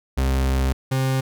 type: tone pair in turn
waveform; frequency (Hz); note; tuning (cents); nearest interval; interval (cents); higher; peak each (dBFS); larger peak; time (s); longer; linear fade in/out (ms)
40% pulse; 66.1 / 132.2; C2 / C3; +18 / +18; octave; 1200; second; -17 / -18; first; 0.17-0.73 / 0.91-1.21; first; 10
effects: none